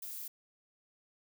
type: noise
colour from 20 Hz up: violet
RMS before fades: -43 dBFS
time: 0.02-0.28 s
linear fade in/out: 5 ms
effects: none